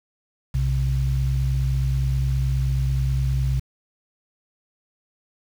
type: tone pair together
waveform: sine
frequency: 62.1 / 131.59 Hz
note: B1 / C3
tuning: +10 / +10 cents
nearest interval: octave + minor second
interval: 1300 cents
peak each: -21 dBFS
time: 0.54-3.6 s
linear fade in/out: 10 ms
effects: tanh soft clip ceiling -11 dBFS + 7-bit